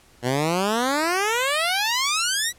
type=exponential sweep; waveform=10% pulse; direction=up; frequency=118.5 to 1991 Hz; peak=-12 dBFS; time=0.22-2.53 s; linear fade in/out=50 ms; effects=pink hiss -54 dBFS RMS until 2.58 s + low-pass 12000 Hz 12 dB/octave